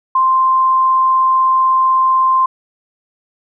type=tone; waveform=sine; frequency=1046 Hz; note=C6; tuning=1 cent flat; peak=-9 dBFS; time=0.15-2.46 s; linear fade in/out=5 ms; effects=none